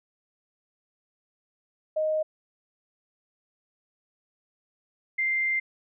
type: tone pair in turn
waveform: sine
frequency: 622.3 / 2093 Hz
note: D#5 / C7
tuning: 0 / 0 cents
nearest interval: octave + major sixth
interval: 2100 cents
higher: second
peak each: -23 dBFS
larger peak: neither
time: 1.96-2.23 / 5.18-5.6 s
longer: second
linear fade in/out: 10 ms
effects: none